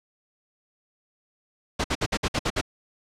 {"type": "noise bursts", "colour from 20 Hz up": "pink", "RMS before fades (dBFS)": -24, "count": 8, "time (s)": [1.79, 2.613], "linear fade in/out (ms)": 10, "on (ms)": 53, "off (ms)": 57, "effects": ["low-pass 6000 Hz 12 dB/octave"]}